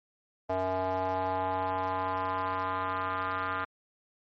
square tone with band-pass filter sweep, 93.3 Hz, F#2, 15 cents sharp, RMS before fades -31 dBFS, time 0.49-3.65 s, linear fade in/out 10 ms, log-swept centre 710 to 1300 Hz, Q 3.6, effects MP3 32 kbps

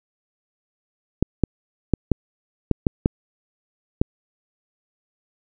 clicks, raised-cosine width 3 ms, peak -3 dBFS, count 8, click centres 1.226 / 1.437 / 1.937 / 2.117 / 2.713 / 2.868 / 3.059 / 4.015 s, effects none

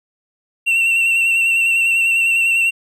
triangle tone with vibrato, 2714 Hz, E7, 50 cents sharp, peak -11 dBFS, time 0.66-2.71 s, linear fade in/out 20 ms, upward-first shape square, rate 10 Hz, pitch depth 23 cents each way, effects none

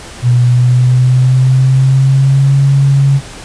sine tone with pitch glide, 122.4 to 138.19 Hz, B2 to C#3, -15 to -5 cents, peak -5 dBFS, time 0.22-3.21 s, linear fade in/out 50 ms, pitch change +210 cents, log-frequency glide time 0.44-2.58 s, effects pink hiss -30 dBFS RMS until 3.44 s + resampled to 22050 Hz

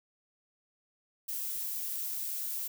violet noise, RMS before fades -36 dBFS, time 1.28-2.68 s, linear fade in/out 10 ms, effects none

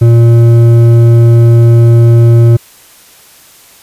sine tone with hard clipping, 116.9 Hz, A#2, 5 cents sharp, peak -3 dBFS, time 0.01-2.57 s, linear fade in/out 10 ms, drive 8 dB, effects white hiss -39 dBFS RMS until 3.82 s + resampled to 32000 Hz

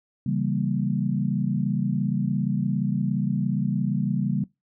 sine chord, C# diminished seventh, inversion none, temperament equal, 138.59 / 164.81 / 196 / 233.1 Hz, C#3 / E3 / G3 / Bb3, 0 / 0 / 0 / 0 cents, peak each -26 / -30 / -26 / -29 dBFS, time 0.26-4.44 s, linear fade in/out 5 ms, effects noise-tail reverb RT60 0.2 s tail -21 dB re dry

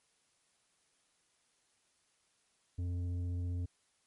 sine tone with tanh clipping, 88.5 Hz, F2, 23 cents sharp, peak -35 dBFS, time 2.78-3.66 s, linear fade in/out 10 ms, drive 8 dB, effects white hiss -74 dBFS RMS until 4.06 s + MP3 48 kbps

